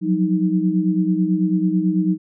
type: tone cluster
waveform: sine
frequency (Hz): 178.5 / 187.6 / 313.6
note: F3 / F#3 / D#4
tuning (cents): +38 / +24 / +14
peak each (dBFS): -20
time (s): 0.01-2.18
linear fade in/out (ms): 50
effects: none